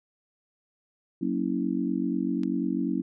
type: chord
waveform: sine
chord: F# dominant seventh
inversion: none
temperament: equal with one note detuned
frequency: 185 / 233.1 / 277.2 / 325.3 Hz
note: F#3 / A#3 / C#4 / E4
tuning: 0 / 0 / 0 / -23 cents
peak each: -31 / -31 / -29 / -31 dBFS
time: 1.21-3.02 s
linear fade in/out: 10 ms
type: click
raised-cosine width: 0.2 ms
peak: -27 dBFS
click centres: 2.434 s
effects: none